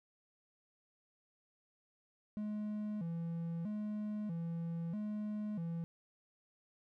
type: tone with vibrato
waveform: triangle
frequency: 187.9 Hz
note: F#3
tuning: 27 cents sharp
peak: -35 dBFS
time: 2.37-5.84 s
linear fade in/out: 0 ms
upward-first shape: square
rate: 0.78 Hz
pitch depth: 200 cents each way
effects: none